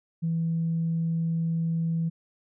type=tone; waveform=sine; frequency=164.81 Hz; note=E3; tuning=in tune; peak=-23 dBFS; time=0.22-2.1 s; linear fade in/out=20 ms; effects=tanh soft clip ceiling -19 dBFS

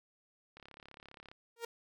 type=click train; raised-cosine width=0.3 ms; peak=-36 dBFS; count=27; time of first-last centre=0.57-1.315 s; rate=34.9 Hz
type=tone with exponential growth; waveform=sawtooth; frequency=466.3 Hz; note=A#4; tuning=1 cent sharp; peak=-31 dBFS; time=1.56-1.65 s; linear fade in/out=5 ms; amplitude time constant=19 ms
effects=none

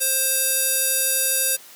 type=tone with band-pass filter; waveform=square; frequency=528 Hz; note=C5; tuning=16 cents sharp; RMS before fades=-21 dBFS; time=0-1.57 s; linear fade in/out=20 ms; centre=11000 Hz; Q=1.8; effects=white hiss -45 dBFS RMS until 1.75 s + high-pass 200 Hz 12 dB/octave

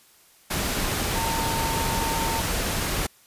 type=tone in noise; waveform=sine; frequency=908 Hz; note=A#5; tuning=46 cents flat; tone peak=-28 dBFS; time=1.15-2.41 s; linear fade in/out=10 ms; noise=pink; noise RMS=-26 dBFS; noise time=0.5-3.07 s; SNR=-5 dB; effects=white hiss -56 dBFS RMS until 3.26 s + resampled to 32000 Hz

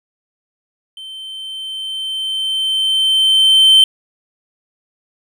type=tone with level ramp; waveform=triangle; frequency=3099 Hz; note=G7; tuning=21 cents flat; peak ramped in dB=-28 to -3 dBFS; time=0.97-3.84 s; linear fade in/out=2 ms; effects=none

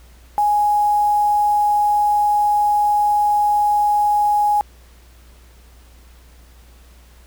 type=tone with quantisation; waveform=sine; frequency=830.6 Hz; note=G#5; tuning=in tune; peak=-13 dBFS; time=0.38-4.61 s; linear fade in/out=0 ms; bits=6; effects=added 60 Hz sine -44 dBFS peak until 7.26 s + pink hiss -52 dBFS RMS until 7.26 s

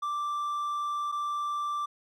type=tone pair in turn; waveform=triangle; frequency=1174.7 / 1174.7 Hz; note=D6 / D6; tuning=0 / 0 cents; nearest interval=unison; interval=0 cents; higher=neither; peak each=-27 dBFS; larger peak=neither; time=0.02-1.12 / 1.12-1.86 s; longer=first; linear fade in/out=10 ms; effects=none

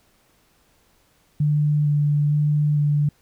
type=tone with vibrato; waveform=sine; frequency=147.8 Hz; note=D3; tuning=11 cents sharp; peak=-16 dBFS; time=1.4-3.09 s; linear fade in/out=5 ms; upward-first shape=square; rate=1.1 Hz; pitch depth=11 cents each way; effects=pink hiss -61 dBFS RMS until 3.21 s

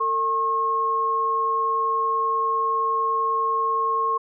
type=tone pair together; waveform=sine; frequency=452.6 / 1081.8 Hz; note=A4 / C#6; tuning=+49 / -43 cents; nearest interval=octave + minor third; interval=1508 cents; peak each=-29 / -20 dBFS; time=0-4.18 s; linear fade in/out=10 ms; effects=none

